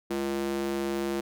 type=tone with high-pass filter; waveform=square; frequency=69.1 Hz; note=C#2; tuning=5 cents flat; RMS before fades=-30 dBFS; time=0.1-1.21 s; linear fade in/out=10 ms; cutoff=290 Hz; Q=3.5; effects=none